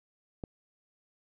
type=click; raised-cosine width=2 ms; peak=-24 dBFS; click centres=0.438 s; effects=none